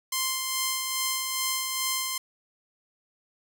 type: tone with tremolo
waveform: 5% pulse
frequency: 1046.5 Hz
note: C6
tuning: in tune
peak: -13 dBFS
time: 0.12-2.18 s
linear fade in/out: 5 ms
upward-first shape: sine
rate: 2.4 Hz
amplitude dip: 35%
effects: none